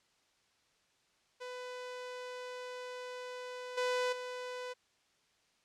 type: tone with level steps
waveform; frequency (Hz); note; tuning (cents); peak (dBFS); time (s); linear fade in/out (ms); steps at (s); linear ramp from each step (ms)
sawtooth; 499.4; B4; +19; -38 / -27 / -36; 1.4-4.74; 20; 3.77 / 4.12; 10
effects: white hiss -72 dBFS RMS until 5.64 s + low-pass 6000 Hz 12 dB/octave